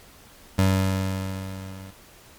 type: tone with level ramp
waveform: 25% pulse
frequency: 95.3 Hz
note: G2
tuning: 48 cents flat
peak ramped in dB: -12 to -35 dBFS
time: 0.58-1.91 s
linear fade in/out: 10 ms
effects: pink hiss -50 dBFS RMS until 2.38 s + MP3 96 kbps